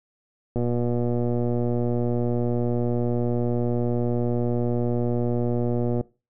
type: click train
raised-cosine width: 2 ms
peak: -13 dBFS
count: 655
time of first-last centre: 0.56-6.01 s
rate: 120 Hz
effects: noise-tail reverb RT60 0.3 s tail -21 dB re dry